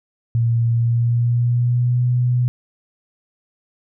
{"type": "tone with pitch glide", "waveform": "sine", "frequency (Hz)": [116.54, 123.47], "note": ["A#2", "B2"], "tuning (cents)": [0, 0], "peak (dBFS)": -14, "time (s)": [0.35, 2.48], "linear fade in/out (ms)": 0, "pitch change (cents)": 100, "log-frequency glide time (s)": [0.72, 2.03], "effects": []}